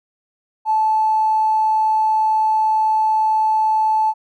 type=tone with tanh clipping; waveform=triangle; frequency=871 Hz; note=A5; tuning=18 cents flat; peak=-13 dBFS; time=0.65-4.14 s; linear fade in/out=50 ms; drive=2 dB; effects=none